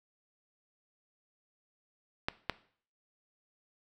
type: clicks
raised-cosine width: 0.3 ms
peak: -14 / -13 dBFS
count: 2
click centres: 2.285 / 2.497 s
effects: noise-tail reverb RT60 0.5 s tail -18 dB re dry